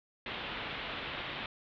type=low-pass noise; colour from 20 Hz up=white; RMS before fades=-40 dBFS; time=0.26-1.46 s; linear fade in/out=2 ms; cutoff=3600 Hz; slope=48 dB/octave; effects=none